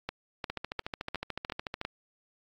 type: two click trains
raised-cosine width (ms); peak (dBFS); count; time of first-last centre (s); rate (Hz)
0.3; -17 / -18; 6 / 19; 0.09-1.851 / 0.5-1.814; 2.84 / 13.7
effects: AAC 64 kbps